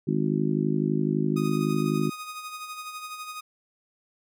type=harmonic tone; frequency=51.91 Hz; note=G#1; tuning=in tune; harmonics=3 / 4 / 5 / 6 / 7; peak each=-27 / -28 / -29 / -30 / -30 dBFS; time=0.07-2.1 s; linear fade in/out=10 ms
type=tone with tremolo; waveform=sawtooth; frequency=1244.5 Hz; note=D#6; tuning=in tune; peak=-30 dBFS; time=1.36-3.41 s; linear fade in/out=10 ms; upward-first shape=sine; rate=12 Hz; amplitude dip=50%
effects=none